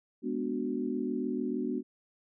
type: chord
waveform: sine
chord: G# half-diminished seventh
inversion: none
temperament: equal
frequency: 207.7 / 246.9 / 293.7 / 370 Hz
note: G#3 / B3 / D4 / F#4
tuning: 0 / 0 / 0 / 0 cents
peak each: -38 / -33 / -36 / -36 dBFS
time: 0.22-1.83 s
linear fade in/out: 50 ms
effects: none